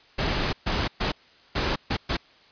pink noise bursts at uneven times, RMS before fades -25 dBFS, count 6, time 0.18-0.53 / 0.66-0.88 / 1-1.12 / 1.55-1.76 / 1.9-1.97 / 2.09-2.17 s, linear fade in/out 10 ms, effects white hiss -55 dBFS RMS until 2.51 s + resampled to 11025 Hz

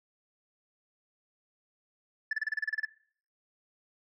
sine tone bursts, 1741 Hz, A6, 19 cents flat, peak -24 dBFS, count 11, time 2.31-2.851 s, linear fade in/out 5 ms, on 21 ms, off 31 ms, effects noise-tail reverb RT60 0.5 s tail -20 dB re dry + tanh soft clip ceiling -26 dBFS

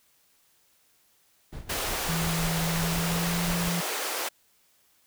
brown noise with tremolo, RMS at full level -35 dBFS, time 1.52-3.69 s, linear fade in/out 10 ms, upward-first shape sine, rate 5.7 Hz, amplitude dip 70%
pink high-pass noise, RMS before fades -31 dBFS, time 1.69-4.29 s, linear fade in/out 10 ms, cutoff 390 Hz, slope 24 dB/octave
sine tone with pitch glide, 164.81 to 172.41 Hz, E3 to F3, 0 to -22 cents, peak -27 dBFS, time 2.08-3.81 s, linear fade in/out 10 ms, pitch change +78 cents, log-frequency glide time 2.66-3.45 s
effects white hiss -65 dBFS RMS until 5.06 s

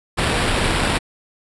pink noise with sample-and-hold, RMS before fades -19 dBFS, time 0.17-0.99 s, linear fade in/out 20 ms, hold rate 6300 Hz, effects resampled to 24000 Hz

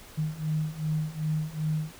sine beating tone pair, 153.6 / 156.2 Hz, D#3 / D#3, -22 / +7 cents, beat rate 2.6 Hz, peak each -31 / -29 dBFS, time 0.17-1.92 s, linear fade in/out 20 ms, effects pink hiss -49 dBFS RMS until 1.99 s

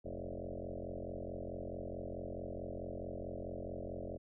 sine tone with frequency modulation, 320 Hz, D#4, 49 cents sharp, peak -40 dBFS, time 0.04-4.18 s, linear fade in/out 20 ms, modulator 44.6 Hz, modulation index 7, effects none

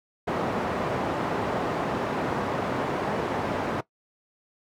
white band-pass noise, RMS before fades -28 dBFS, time 0.27-3.81 s, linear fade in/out 10 ms, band 110 to 820 Hz, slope 12 dB/octave, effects noise-tail reverb RT60 0.1 s tail -18 dB re dry

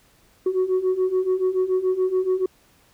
sine beating tone pair, 367.5 / 374.5 Hz, F#4 / F#4, -12 / +21 cents, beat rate 7 Hz, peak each -22 / -19 dBFS, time 0.46-2.46 s, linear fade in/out 5 ms, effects tanh soft clip ceiling -15 dBFS + pink hiss -58 dBFS RMS until 2.93 s

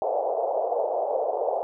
pink band-pass noise, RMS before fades -26 dBFS, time 0.02-1.63 s, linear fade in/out 0 ms, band 470 to 780 Hz, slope 48 dB/octave, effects none

